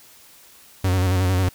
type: tone with vibrato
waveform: 45% pulse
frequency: 92.5 Hz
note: F#2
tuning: in tune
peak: -17 dBFS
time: 0.84-1.49 s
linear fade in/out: 5 ms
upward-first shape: square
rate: 11 Hz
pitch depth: 45 cents each way
effects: white hiss -49 dBFS RMS until 1.54 s